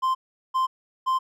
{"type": "tone bursts", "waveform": "triangle", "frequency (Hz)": 1043, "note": "C6", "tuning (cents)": -6, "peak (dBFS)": -18, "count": 3, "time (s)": [0.02, 1.19], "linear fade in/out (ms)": 20, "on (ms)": 130, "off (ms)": 390, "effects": []}